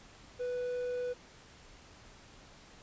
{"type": "tone", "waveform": "triangle", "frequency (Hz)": 493.9, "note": "B4", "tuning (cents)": 0, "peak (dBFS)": -31, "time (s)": [0.39, 1.14], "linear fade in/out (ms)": 20, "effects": ["pink hiss -56 dBFS RMS until 2.82 s", "resampled to 16000 Hz"]}